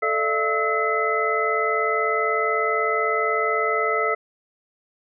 sine tone cluster, 439.9 / 596 / 676 / 1300 / 2030 Hz, A4 / D5 / E5 / E6 / B6, 0 / +25 / +43 / -24 / +47 cents, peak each -25 / -29 / -28 / -23 / -26 dBFS, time 0.02-4.15 s, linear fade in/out 10 ms, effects none

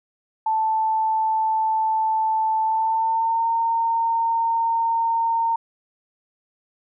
sine tone with pitch glide, 880 to 915.8 Hz, A5 to A#5, 0 to -31 cents, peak -18 dBFS, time 0.46-5.56 s, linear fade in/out 5 ms, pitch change +69 cents, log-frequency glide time 2.63-3.46 s, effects none

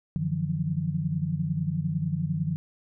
sine tone cluster, 94.5 / 150.3 / 168 / 179.1 Hz, F#2 / D3 / E3 / F3, +37 / +40 / +33 / +44 cents, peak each -36 / -28 / -31 / -32 dBFS, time 0.16-2.56 s, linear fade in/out 0 ms, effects none

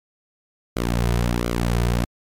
sawtooth tone with flanger, 59.1 Hz, A#1, 24 cents sharp, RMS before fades -21 dBFS, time 0.76-2.05 s, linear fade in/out 5 ms, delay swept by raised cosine 1.1 to 3.7 ms, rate 1.4 Hz, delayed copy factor -0.75, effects MP3 96 kbps

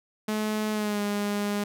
sawtooth tone with pitch glide, 214.3 to 205 Hz, A3 to G#3, -45 to -22 cents, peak -22 dBFS, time 0.28-1.64 s, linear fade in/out 5 ms, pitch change -77 cents, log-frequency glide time 0.72-1.01 s, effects none

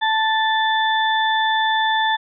harmonic tone, 880 Hz, A5, in tune, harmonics 1 / 2 / 4, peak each -18 / -21 / -24 dBFS, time 0.01-2.17 s, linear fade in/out 20 ms, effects none

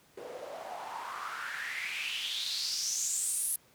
white noise with band-pass filter sweep, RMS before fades -36 dBFS, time 0.17-3.56 s, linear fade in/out 5 ms, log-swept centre 440 to 11000 Hz, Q 5.7, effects pink hiss -63 dBFS RMS until 3.74 s + high-pass 100 Hz 12 dB/octave

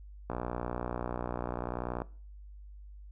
click train, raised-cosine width 1 ms, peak -20 dBFS, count 105, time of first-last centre 0.3-2.019 s, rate 60.5 Hz, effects noise-tail reverb RT60 0.4 s tail -20 dB re dry + added 50 Hz sine -46 dBFS peak until 3.11 s

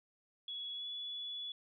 sine tone with pitch glide, 3370 to 3417 Hz, G#7 to G#7, +25 to +49 cents, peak -40 dBFS, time 0.48-1.52 s, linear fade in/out 2 ms, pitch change +24 cents, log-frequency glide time 0.75-0.86 s, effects none

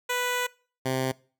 10% pulse tone pair in turn, 493.9 / 130.82 Hz, B4 / C3, 0 / 0 cents, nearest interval octave + major seventh, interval 2300 cents, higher first, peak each -17 dBFS, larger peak neither, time 0.09-0.47 / 0.85-1.12 s, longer first, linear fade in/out 10 ms, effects noise-tail reverb RT60 0.4 s tail -23 dB re dry

